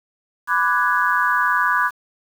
sine chord, G# half-diminished seventh, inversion first, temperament equal with one note detuned, 995.2 / 1174.7 / 1480 / 1661.2 Hz, B5 / D6 / F#6 / G#6, +13 / 0 / 0 / 0 cents, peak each -21 dBFS, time 0.47-1.91 s, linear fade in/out 50 ms, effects 7-bit

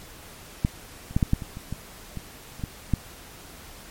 clicks, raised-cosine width 5 ms, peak -8 / -26 / -8 / -7 / -7 / -21 / -23 / -18 / -20 / -29 / -16 / -8 dBFS, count 12, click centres 0.649 / 1.11 / 1.165 / 1.228 / 1.334 / 1.422 / 1.571 / 1.726 / 2.173 / 2.596 / 2.638 / 2.937 s, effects pink hiss -45 dBFS RMS until 3.9 s + MP3 64 kbps

